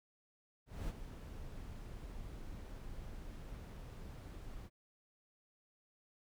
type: noise with ADSR envelope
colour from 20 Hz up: brown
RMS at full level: -39 dBFS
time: 0.66-4.7 s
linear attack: 220 ms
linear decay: 40 ms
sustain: -9 dB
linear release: 50 ms
effects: none